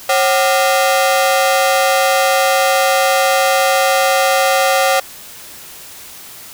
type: ring-modulated tone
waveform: sawtooth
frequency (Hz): 650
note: E5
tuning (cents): -24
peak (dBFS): -4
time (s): 0.09-5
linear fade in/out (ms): 5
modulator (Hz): 107
effects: white hiss -35 dBFS RMS until 6.53 s